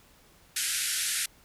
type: band-pass noise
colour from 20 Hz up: white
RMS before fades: -30 dBFS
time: 0.56-1.26 s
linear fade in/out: 5 ms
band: 1400 to 12000 Hz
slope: 96 dB/octave
effects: pink hiss -59 dBFS RMS until 1.44 s